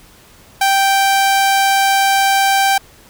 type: tone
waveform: sawtooth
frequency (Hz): 783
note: G5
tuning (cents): -2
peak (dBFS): -7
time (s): 0.61-2.78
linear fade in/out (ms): 5
effects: pink hiss -45 dBFS RMS until 3.09 s